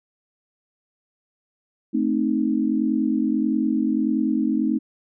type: chord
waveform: sine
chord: A diminished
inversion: none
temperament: equal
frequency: 220 / 261.6 / 311.1 Hz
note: A3 / C4 / Eb4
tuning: 0 / 0 / 0 cents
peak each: -23 dBFS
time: 1.93-4.79 s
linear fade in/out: 20 ms
effects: none